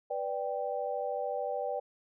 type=chord; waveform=sine; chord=G major; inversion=first; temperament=equal; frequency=493.9 / 587.3 / 784 Hz; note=B4 / D5 / G5; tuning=0 / 0 / 0 cents; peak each=-36 / -35 / -36 dBFS; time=0.1-1.8 s; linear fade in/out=10 ms; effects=none